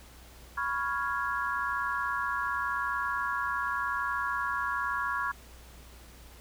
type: chord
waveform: sine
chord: C# dominant seventh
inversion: third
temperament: equal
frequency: 987.8 / 1108.7 / 1396.9 / 1661.2 Hz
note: B5 / C#6 / E#6 / G#6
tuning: 0 / 0 / 0 / 0 cents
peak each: -36 / -33 / -34 / -34 dBFS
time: 0.57-5.32 s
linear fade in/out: 10 ms
effects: added 60 Hz sine -51 dBFS peak until 6.4 s + pink hiss -54 dBFS RMS until 6.4 s